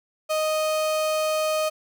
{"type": "tone", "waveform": "35% pulse", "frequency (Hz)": 622.3, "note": "D#5", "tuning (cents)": 0, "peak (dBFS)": -20, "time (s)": [0.29, 1.7], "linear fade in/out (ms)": 20, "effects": []}